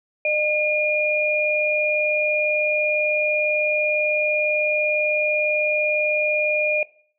sine tone pair together, 606 / 2424 Hz, D#5 / D#7, -46 / -46 cents, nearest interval 2 octaves, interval 2400 cents, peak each -22 / -20 dBFS, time 0.25-6.83 s, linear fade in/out 2 ms, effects noise-tail reverb RT60 0.5 s tail -19 dB re dry

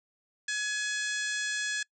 harmonic tone, 844 Hz, G#5, 28 cents sharp, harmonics 2 / 3 / 4 / 5 / 6 / 7 / 8 / 9 / 10, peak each -31 / -41 / -39 / -42 / -43 / -42 / -42 / -42 / -48 dBFS, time 0.48-1.83 s, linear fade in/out 5 ms, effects noise-tail reverb RT60 0.1 s tail -25 dB re dry

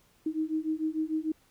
sine beating tone pair, 311.1 / 317.8 Hz, D#4 / D#4, 0 / +37 cents, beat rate 6.7 Hz, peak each -31 dBFS, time 0.26-1.32 s, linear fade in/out 5 ms, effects pink hiss -65 dBFS RMS until 1.5 s

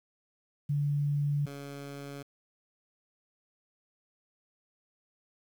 sine / 15% pulse tone pair in turn, 144.6 / 140.97 Hz, D3 / C#3, -27 / +29 cents, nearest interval unison, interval 44 cents, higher first, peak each -26 / -34 dBFS, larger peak first, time 0.69-1.46 / 1.46-2.23 s, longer neither, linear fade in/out 10 ms, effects 10-bit

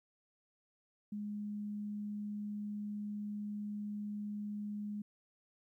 sine tone, 207.7 Hz, G#3, in tune, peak -38 dBFS, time 1.12-5.02 s, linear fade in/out 5 ms, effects 13-bit

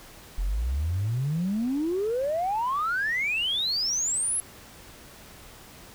sine exponential sweep, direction up, 41.39 to 11175 Hz, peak -23 dBFS, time 0.38-4.4 s, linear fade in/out 0 ms, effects tanh soft clip ceiling -20 dBFS + pink hiss -48 dBFS RMS until 5.94 s

